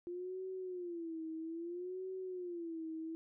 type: tone with vibrato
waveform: sine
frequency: 347 Hz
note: F4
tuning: 11 cents flat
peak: -40 dBFS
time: 0.07-3.15 s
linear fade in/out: 0 ms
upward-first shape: sine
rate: 0.61 Hz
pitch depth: 140 cents each way
effects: none